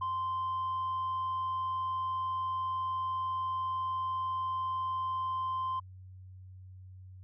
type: tone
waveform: sine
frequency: 1041 Hz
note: C6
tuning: 9 cents flat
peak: -29 dBFS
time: 0.01-5.8 s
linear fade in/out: 10 ms
effects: tanh soft clip ceiling -29 dBFS + added 93 Hz sine -47 dBFS peak until 7.23 s